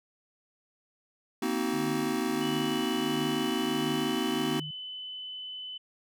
square chord, C half-diminished seventh, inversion third, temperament just, 235.5 / 261.6 / 314 / 376.7 Hz, Bb3 / C4 / Eb4 / Gb4, +18 / 0 / +16 / +31 cents, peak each -34 dBFS, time 1.42-4.6 s, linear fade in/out 5 ms
sine tone with tremolo, 151.4 Hz, D#3, 47 cents flat, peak -35 dBFS, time 1.73-4.71 s, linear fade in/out 5 ms, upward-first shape triangle, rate 1.5 Hz, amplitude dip 100%
sine tone with pitch glide, 2960 to 3015 Hz, F#7 to F#7, 0 to +32 cents, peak -37 dBFS, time 2.41-5.78 s, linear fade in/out 10 ms, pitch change +32 cents, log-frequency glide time 2.65-4.71 s
effects none

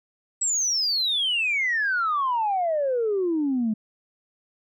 sine exponential sweep, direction down, 7902 to 210 Hz, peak -20 dBFS, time 0.41-3.74 s, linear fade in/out 10 ms, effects tanh soft clip ceiling -17 dBFS

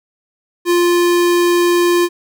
square tone, 349.2 Hz, F4, in tune, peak -11 dBFS, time 0.65-2.09 s, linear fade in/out 50 ms, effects none

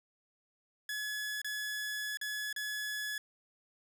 sawtooth tone with dropouts, 1700 Hz, G#6, 40 cents sharp, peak -32 dBFS, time 0.89-3.18 s, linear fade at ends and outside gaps 2 ms, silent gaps 1.417-1.445 / 2.172-2.213 / 2.528-2.562 s, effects none

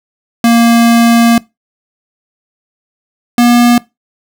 square tone pair in turn, 233.1 / 240.1 Hz, A#3 / B3, 0 / -49 cents, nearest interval minor second, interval 51 cents, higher second, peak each -5 dBFS, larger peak neither, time 0.44-1.38 / 3.38-3.78 s, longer first, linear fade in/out 2 ms, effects noise-tail reverb RT60 0.2 s tail -21 dB re dry

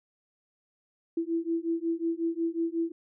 sine beating tone pair, 329.6 / 335.1 Hz, E4 / E4, 0 / +29 cents, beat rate 5.5 Hz, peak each -30 dBFS, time 1.17-2.92 s, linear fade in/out 5 ms, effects none

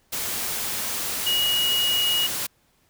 sine tone in noise, 2894 Hz, F#7, 39 cents flat, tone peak -20 dBFS, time 1.26-2.27 s, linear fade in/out 10 ms, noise white, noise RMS -28 dBFS, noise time 0.12-2.47 s, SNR +5 dB, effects pink hiss -64 dBFS RMS until 2.89 s

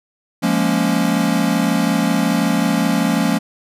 square chord, Bb minor seventh, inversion second, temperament equal, 174.61 / 207.7 / 233.1 / 277.2 Hz, F3 / Ab3 / Bb3 / Db4, 0 / 0 / 0 / 0 cents, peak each -21 dBFS, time 0.42-3.39 s, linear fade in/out 20 ms, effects resampled to 32000 Hz

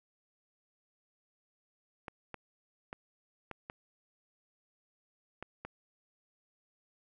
clicks, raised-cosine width 0.5 ms, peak -26 dBFS, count 7, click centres 2.082 / 2.343 / 2.929 / 3.513 / 3.699 / 5.426 / 5.65 s, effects none

